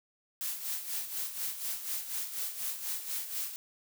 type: noise with tremolo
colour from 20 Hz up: blue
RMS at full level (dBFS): -34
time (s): 0.41-3.56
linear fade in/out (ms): 0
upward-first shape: sine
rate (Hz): 4.1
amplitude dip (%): 65
effects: none